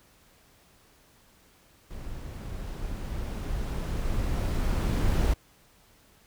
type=noise with level ramp; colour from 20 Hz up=brown; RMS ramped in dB=-39 to -23 dBFS; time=1.9-5.34 s; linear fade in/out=10 ms; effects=pink hiss -60 dBFS RMS until 6.26 s